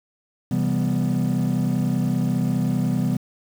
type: chord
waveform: triangle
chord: C major seventh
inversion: none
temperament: equal with one note detuned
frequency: 130.81 / 165.86 / 196 / 246.9 Hz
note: C3 / E3 / G3 / B3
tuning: 0 / +11 / 0 / 0 cents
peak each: -22 dBFS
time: 0.51-3.17 s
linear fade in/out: 5 ms
effects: tanh soft clip ceiling -12 dBFS + 7-bit